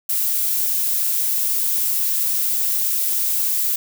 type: noise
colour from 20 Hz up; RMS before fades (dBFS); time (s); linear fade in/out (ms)
violet; -20; 0.09-3.76; 5
effects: none